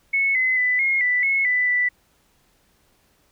sine tone with pitch steps, 2200 / 2036 / 1996 / 2150 / 1982 / 2183 / 1990 / 1976 Hz, C#7 / C7 / B6 / C7 / B6 / C#7 / B6 / B6, -14 / -48 / +18 / +47 / +6 / -27 / +13 / 0 cents, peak -17 dBFS, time 0.13-1.89 s, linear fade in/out 10 ms, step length 220 ms, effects pink hiss -62 dBFS RMS until 3.31 s

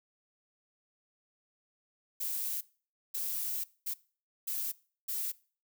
violet noise bursts at uneven times, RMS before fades -35 dBFS, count 5, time 2.2-2.61 / 3.14-3.64 / 3.86-3.94 / 4.47-4.72 / 5.08-5.32 s, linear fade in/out 10 ms, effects noise-tail reverb RT60 0.4 s tail -21 dB re dry

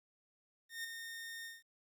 sawtooth tone with ADSR envelope, 1833 Hz, A#6, 30 cents flat, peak -35 dBFS, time 0.69-1.63 s, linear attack 150 ms, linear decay 12 ms, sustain -6 dB, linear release 180 ms, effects 12-bit

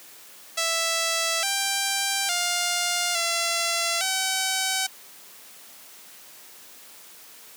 5% pulse tone with pitch steps, 660 / 788 / 705 / 678 / 762 Hz, E5 / G5 / F5 / E5 / G5, +2 / +9 / +16 / +49 / -49 cents, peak -11 dBFS, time 0.57-4.87 s, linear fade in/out 10 ms, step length 860 ms, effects white hiss -47 dBFS RMS until 7.56 s + high-pass 200 Hz 12 dB/octave

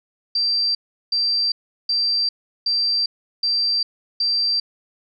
sine tone bursts, 4699 Hz, D8, in tune, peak -17 dBFS, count 6, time 0.35-4.6 s, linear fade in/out 5 ms, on 400 ms, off 370 ms, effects none

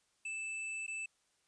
square tone with dropouts, 2636 Hz, E7, 1 cent flat, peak -39 dBFS, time 0.25-1.06 s, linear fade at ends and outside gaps 5 ms, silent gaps 0.866-0.878 s, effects white hiss -75 dBFS RMS until 1.47 s + resampled to 22050 Hz

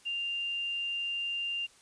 sine tone with quantisation, 2792 Hz, F7, 1 cent flat, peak -31 dBFS, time 0.05-1.67 s, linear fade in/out 20 ms, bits 10, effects white hiss -60 dBFS RMS until 1.81 s + resampled to 22050 Hz

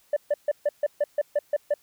sine tone bursts, 587.3 Hz, D5, in tune, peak -17 dBFS, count 10, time 0.13-1.74 s, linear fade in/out 5 ms, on 35 ms, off 140 ms, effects tanh soft clip ceiling -18 dBFS + white hiss -62 dBFS RMS until 1.82 s

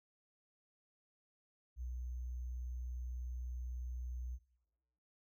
sine tone with sample-and-hold, 61.74 Hz, B1, in tune, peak -40 dBFS, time 1.76-4.39 s, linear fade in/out 50 ms, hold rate 6300 Hz, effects noise-tail reverb RT60 1.0 s tail -19 dB re dry

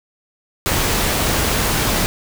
pink noise, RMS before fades -18 dBFS, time 0.66-2.06 s, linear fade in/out 0 ms, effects none

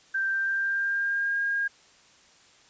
sine tone with pitch glide, 1570 to 1621.6 Hz, G6 to G#6, +2 to -42 cents, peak -24 dBFS, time 0.14-1.68 s, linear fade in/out 10 ms, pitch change +56 cents, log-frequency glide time 0.29-1.39 s, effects white hiss -57 dBFS RMS until 2.69 s + resampled to 16000 Hz

